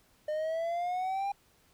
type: exponential sweep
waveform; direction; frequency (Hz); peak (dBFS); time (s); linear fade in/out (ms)
triangle; up; 604 to 807; -28; 0.28-1.32; 5
effects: pink hiss -66 dBFS RMS until 1.73 s